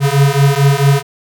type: beating tone pair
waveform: square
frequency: 137.7 / 142.2 Hz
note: C#3 / C#3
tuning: -11 / +45 cents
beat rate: 4.5 Hz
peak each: -12 dBFS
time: 0-1.03 s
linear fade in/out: 50 ms
effects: none